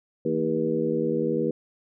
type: harmonic tone with a mistuned harmonic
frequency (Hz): 80.3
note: E2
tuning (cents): -45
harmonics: 2 / 3 / 4 / 5 / 6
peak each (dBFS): -32 / -29 / -29 / -28 / -27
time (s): 0.25-1.51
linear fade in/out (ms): 5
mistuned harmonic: 3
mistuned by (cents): -78
effects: none